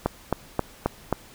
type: click train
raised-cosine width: 1 ms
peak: -7 dBFS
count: 5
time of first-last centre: 0.06-1.127 s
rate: 3.75 Hz
effects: pink hiss -49 dBFS RMS until 1.34 s